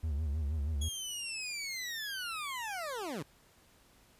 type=tone with vibrato; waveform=triangle; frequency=75 Hz; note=D2; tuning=37 cents sharp; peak=-29 dBFS; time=0.03-0.89 s; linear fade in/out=10 ms; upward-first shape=sine; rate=6.3 Hz; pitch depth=130 cents each way
type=linear sweep; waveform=20% pulse; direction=down; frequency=3349 to 122.1 Hz; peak=-32 dBFS; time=0.81-3.23 s; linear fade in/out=10 ms
effects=pink hiss -64 dBFS RMS until 4.19 s + resampled to 32000 Hz